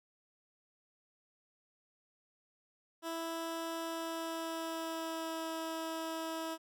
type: tone with pitch glide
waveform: 15% pulse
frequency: 329.6 to 324.3 Hz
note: E4 to E4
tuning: 0 to -28 cents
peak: -31 dBFS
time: 3.02-6.58 s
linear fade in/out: 50 ms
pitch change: -28 cents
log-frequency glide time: 3.8-5.51 s
effects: none